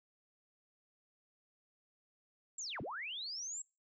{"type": "linear two-way sweep", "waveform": "sine", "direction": "down then up", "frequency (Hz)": [7700, 78, 7700], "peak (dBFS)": -40, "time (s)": [2.58, 3.62], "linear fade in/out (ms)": 5, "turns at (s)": 2.81, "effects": ["noise-tail reverb RT60 0.3 s tail -26 dB re dry"]}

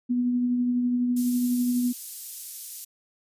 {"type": "tone with tremolo", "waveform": "sine", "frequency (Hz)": 245.5, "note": "B3", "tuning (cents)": -10, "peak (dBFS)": -20, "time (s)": [0.09, 1.93], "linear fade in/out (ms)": 20, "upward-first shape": "triangle", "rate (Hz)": 12, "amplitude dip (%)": 30}
{"type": "high-pass noise", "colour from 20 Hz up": "white", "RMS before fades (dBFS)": -37, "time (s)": [1.16, 2.85], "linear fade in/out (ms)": 10, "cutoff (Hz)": 6400, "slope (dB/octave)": 12}
{"effects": ["resampled to 32000 Hz"]}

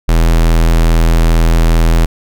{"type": "tone", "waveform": "square", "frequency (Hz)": 41.2, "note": "E1", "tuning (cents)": 0, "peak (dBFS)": -7, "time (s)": [0.08, 2.06], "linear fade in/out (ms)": 10, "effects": []}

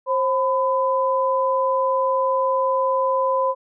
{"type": "tone pair together", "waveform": "sine", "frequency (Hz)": [531, 1005.9], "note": ["C5", "B5"], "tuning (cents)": [25, 31], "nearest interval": "major seventh", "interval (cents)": 1106, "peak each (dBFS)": -20, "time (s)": [0.06, 3.55], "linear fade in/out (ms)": 50, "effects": []}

